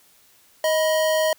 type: tone pair together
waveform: square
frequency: 627.9 / 980 Hz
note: D#5 / B5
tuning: +16 / -14 cents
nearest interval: minor sixth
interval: 770 cents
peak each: -19 / -29 dBFS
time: 0.64-1.33 s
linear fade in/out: 2 ms
effects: white hiss -56 dBFS RMS until 1.38 s